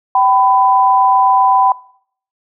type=tone pair together; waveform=sine; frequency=772.3 / 1000 Hz; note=G5 / B5; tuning=-26 / +21 cents; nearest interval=major third; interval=447 cents; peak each=-11 dBFS; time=0.15-1.72 s; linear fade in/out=2 ms; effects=noise-tail reverb RT60 0.6 s tail -21 dB re dry